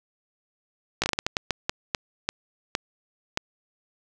slowing click train, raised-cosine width 0.2 ms, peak -6 dBFS, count 14, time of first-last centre 1.02-3.374 s, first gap 17 ms, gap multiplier 1.35, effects none

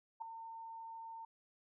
sine tone with ADSR envelope, 907 Hz, A#5, 48 cents flat, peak -37 dBFS, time 0.2-1.25 s, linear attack 19 ms, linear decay 3 ms, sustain -9 dB, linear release 4 ms, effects none

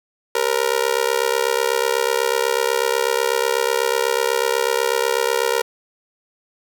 sawtooth tone with amplitude modulation, 470 Hz, A#4, 14 cents sharp, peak -9 dBFS, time 0.35-5.62 s, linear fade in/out 5 ms, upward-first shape sine, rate 68.1 Hz, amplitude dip 100%, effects none

